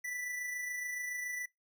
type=tone with amplitude modulation; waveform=square; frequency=1975.5 Hz; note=B6; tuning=in tune; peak=-36 dBFS; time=0.04-1.46 s; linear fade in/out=10 ms; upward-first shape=sine; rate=27.1 Hz; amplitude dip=35%; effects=noise-tail reverb RT60 0.2 s tail -25 dB re dry